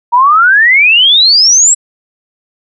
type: exponential sweep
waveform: sine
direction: up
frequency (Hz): 932.3 to 7902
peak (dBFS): -3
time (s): 0.12-1.75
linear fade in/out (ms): 20
effects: none

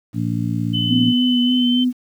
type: harmonic tone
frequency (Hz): 57.6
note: A#1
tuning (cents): -20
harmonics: 2 / 3 / 4 / 5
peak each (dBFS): -22 / -24 / -25 / -26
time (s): 0.13-1.14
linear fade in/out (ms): 50
type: tone with pitch glide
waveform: sine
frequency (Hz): 3024 to 3084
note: F#7 to G7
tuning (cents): +37 to -29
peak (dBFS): -20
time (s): 0.73-1.85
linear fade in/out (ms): 20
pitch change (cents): +34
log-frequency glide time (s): 1.44-1.72
type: tone with vibrato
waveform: sine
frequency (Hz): 247.7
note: B3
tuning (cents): +5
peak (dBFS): -14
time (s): 0.88-1.93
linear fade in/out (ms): 50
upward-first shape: sine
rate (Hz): 3.4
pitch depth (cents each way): 26
effects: 8-bit

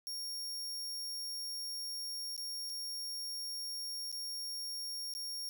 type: tone with dropouts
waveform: sawtooth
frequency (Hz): 5550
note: F8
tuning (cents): -12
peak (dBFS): -36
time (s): 0.07-5.49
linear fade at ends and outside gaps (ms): 0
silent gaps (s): 2.364-2.378 / 2.694-2.698 / 4.116-4.126 / 5.138-5.15
effects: none

